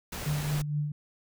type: noise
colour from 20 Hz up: pink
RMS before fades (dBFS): -37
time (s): 0.12-0.62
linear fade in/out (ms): 5
type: tone with tremolo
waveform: sine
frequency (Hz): 148.2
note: D3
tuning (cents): +16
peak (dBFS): -25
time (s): 0.26-0.92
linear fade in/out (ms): 5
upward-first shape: triangle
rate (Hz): 4.3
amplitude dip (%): 55
effects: none